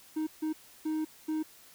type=tone bursts at uneven times; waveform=triangle; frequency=312.2 Hz; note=D#4; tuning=6 cents sharp; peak=-27 dBFS; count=4; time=0.16-0.27 / 0.42-0.53 / 0.85-1.05 / 1.28-1.43 s; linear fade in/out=10 ms; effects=white hiss -56 dBFS RMS until 1.74 s